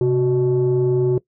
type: tone pair together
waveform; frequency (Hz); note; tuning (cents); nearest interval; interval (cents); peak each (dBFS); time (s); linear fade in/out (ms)
sine; 131.5 / 370; C3 / F#4; +9 / 0; octave + tritone; 1791; -17 / -14; 0.01-1.18; 2
effects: noise-tail reverb RT60 0.1 s tail -21 dB re dry + tanh soft clip ceiling -11 dBFS